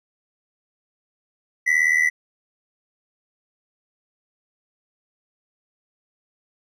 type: ring-modulated tone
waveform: triangle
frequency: 1981 Hz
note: B6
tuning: 5 cents sharp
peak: -11 dBFS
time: 1.66-2.1 s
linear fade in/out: 20 ms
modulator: 39.3 Hz
effects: resampled to 32000 Hz